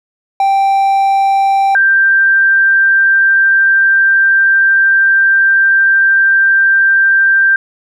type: tone pair in turn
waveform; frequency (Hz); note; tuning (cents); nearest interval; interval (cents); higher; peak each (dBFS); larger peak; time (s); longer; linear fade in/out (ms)
triangle / sine; 784 / 1576.6; G5 / G6; 0 / +9; octave; 1209; second; -6; neither; 0.4-1.75 / 1.75-7.56; second; 2
effects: none